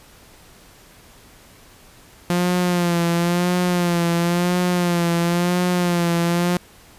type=tone with vibrato; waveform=sawtooth; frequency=174.61 Hz; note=F3; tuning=in tune; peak=-13 dBFS; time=2.3-6.57 s; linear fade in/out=0 ms; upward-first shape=sine; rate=0.97 Hz; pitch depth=47 cents each way; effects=pink hiss -48 dBFS RMS until 6.98 s + resampled to 32000 Hz